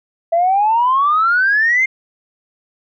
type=exponential sweep; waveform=sine; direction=up; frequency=659.3 to 2133 Hz; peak=-10 dBFS; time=0.32-1.86 s; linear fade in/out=10 ms; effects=tanh soft clip ceiling -6 dBFS